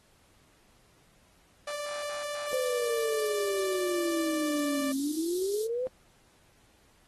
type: tone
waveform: sawtooth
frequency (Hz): 587.3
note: D5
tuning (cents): 0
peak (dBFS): -30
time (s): 1.67-4.92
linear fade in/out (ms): 5
type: high-pass noise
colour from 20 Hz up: white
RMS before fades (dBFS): -40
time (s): 2.45-5.68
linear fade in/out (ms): 50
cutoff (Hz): 3600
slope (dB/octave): 48
type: exponential two-way sweep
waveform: sine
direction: down then up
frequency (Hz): 521 to 266.3 to 521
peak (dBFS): -28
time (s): 2.53-5.87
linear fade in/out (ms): 0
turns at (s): 4.94
effects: pink hiss -64 dBFS RMS until 7.07 s + AAC 32 kbps